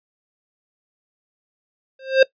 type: tone with exponential growth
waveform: square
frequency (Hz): 530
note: C5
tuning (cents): +22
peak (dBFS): -7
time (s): 1.99-2.23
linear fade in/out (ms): 5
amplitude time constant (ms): 52
effects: noise-tail reverb RT60 0.1 s tail -20 dB re dry + resampled to 11025 Hz